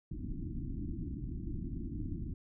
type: low-pass noise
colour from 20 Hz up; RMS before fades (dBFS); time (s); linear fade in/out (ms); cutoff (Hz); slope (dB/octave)
pink; -39; 0.11-2.34; 5; 340; 96
effects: none